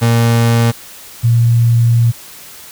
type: tone pair in turn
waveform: 35% pulse / sine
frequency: 116.54 / 117.22 Hz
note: A#2 / A#2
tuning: 0 / +10 cents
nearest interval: unison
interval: 10 cents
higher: second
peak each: -7 dBFS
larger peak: neither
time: 0.01-0.72 / 1.23-2.12 s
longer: second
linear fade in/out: 20 ms
effects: white hiss -35 dBFS RMS until 2.71 s